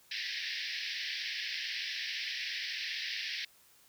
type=band-pass noise; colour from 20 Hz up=pink; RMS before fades=-38 dBFS; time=0.11-3.45 s; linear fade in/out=5 ms; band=1700 to 5500 Hz; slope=96 dB/octave; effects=white hiss -63 dBFS RMS until 3.88 s